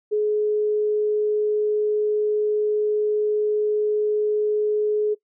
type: tone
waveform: sine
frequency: 422.5 Hz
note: G#4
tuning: 30 cents sharp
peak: -18 dBFS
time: 0.11-5.15 s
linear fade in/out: 20 ms
effects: noise-tail reverb RT60 0.1 s tail -21 dB re dry